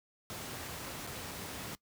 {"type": "noise with dropouts", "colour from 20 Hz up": "pink", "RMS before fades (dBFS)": -42, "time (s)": [0.3, 1.75], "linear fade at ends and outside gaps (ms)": 0, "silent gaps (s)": [[1.067, 1.073], [1.311, 1.315]], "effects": ["noise-tail reverb RT60 0.1 s tail -21 dB re dry", "high-pass 80 Hz 12 dB/octave"]}